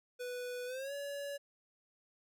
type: tone with pitch glide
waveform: square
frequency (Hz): 493.9 to 567.3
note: B4 to C#5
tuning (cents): 0 to +40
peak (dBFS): -40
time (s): 0.19-1.38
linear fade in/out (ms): 20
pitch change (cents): +240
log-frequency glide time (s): 0.66-0.93
effects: none